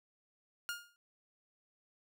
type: tone with exponential decay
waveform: sawtooth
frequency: 1417 Hz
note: F6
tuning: 25 cents sharp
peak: -31 dBFS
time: 0.69-0.96 s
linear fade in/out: 0 ms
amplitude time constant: 57 ms
effects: none